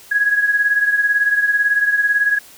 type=beating tone pair; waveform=sine; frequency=1661 / 1679 Hz; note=G#6 / G#6; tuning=0 / +18 cents; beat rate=18 Hz; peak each=-14 / -20 dBFS; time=0.11-2.39 s; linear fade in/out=10 ms; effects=white hiss -43 dBFS RMS until 2.57 s